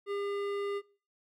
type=tone with hard clipping; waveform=sine; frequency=403.1 Hz; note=G4; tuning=48 cents sharp; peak=-34 dBFS; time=0.06-0.82 s; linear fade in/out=50 ms; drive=14 dB; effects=noise-tail reverb RT60 0.4 s tail -21 dB re dry